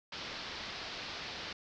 white low-pass noise, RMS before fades -43 dBFS, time 0.12-1.53 s, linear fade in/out 5 ms, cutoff 5100 Hz, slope 48 dB/octave, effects none

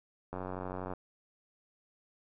click train, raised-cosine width 1 ms, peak -25 dBFS, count 57, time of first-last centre 0.33-0.936 s, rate 92.4 Hz, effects none

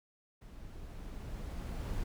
brown noise with level ramp, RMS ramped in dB -50 to -36 dBFS, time 0.41-2.04 s, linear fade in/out 10 ms, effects none

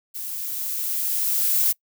violet noise with level ramp, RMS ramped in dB -32 to -19 dBFS, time 0.14-1.73 s, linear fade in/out 20 ms, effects noise-tail reverb RT60 0.1 s tail -23 dB re dry

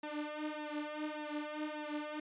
sawtooth tone with flanger, 301.3 Hz, D4, 44 cents sharp, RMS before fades -41 dBFS, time 0.03-2.2 s, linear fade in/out 5 ms, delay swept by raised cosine 1.1 to 4.9 ms, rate 1.7 Hz, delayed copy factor +0.9, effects resampled to 8000 Hz

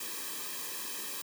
white noise with comb filter, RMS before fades -39 dBFS, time 0-1.22 s, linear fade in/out 5 ms, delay 1.4 ms, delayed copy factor -0.9, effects high-pass 200 Hz 12 dB/octave

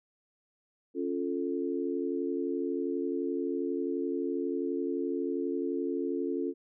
sine chord, Db augmented, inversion none, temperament equal, 277.2 / 349.2 / 440 Hz, Db4 / F4 / A4, 0 / 0 / 0 cents, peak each -33 / -33 / -35 dBFS, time 0.94-6.54 s, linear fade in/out 50 ms, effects none

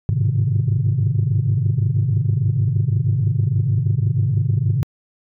sine tone cluster, 99 / 105.3 / 128.9 / 138.9 / 154.3 Hz, G2 / G#2 / C3 / C#3 / D#3, +18 / +24 / -26 / +4 / -14 cents, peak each -23 / -18 / -19 / -26 / -23 dBFS, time 0.09-4.83 s, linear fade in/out 0 ms, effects tanh soft clip ceiling -9 dBFS

